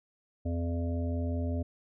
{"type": "harmonic tone", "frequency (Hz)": 85.1, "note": "F2", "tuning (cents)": -44, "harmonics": [1, 3, 5, 7, 8], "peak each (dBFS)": [-30, -35, -44, -41, -48], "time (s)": [0.45, 1.63], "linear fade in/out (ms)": 10, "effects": []}